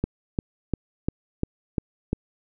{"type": "click train", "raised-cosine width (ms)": 3, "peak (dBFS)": -10, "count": 7, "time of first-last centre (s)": [0.04, 2.131], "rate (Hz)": 2.87, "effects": []}